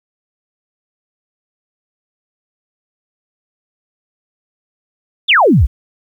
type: exponential sweep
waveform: sine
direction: down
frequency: 3816 to 49 Hz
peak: -6 dBFS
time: 5.28-5.67 s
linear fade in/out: 20 ms
effects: 8-bit